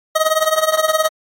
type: tone with tremolo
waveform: 25% pulse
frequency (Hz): 630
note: D#5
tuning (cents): +21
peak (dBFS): -6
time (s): 0.15-1.09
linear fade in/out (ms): 10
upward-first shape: triangle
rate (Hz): 19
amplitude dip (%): 90
effects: AAC 64 kbps